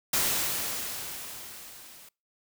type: noise with level ramp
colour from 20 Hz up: white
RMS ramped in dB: -25 to -51 dBFS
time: 0.13-2.09 s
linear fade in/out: 5 ms
effects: noise-tail reverb RT60 0.3 s tail -26 dB re dry